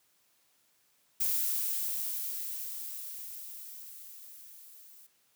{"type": "noise with level ramp", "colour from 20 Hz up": "violet", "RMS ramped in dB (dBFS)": [-29, -55], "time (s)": [1.2, 5.07], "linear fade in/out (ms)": 10, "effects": ["white hiss -70 dBFS RMS until 5.35 s", "high-pass 80 Hz 12 dB/octave"]}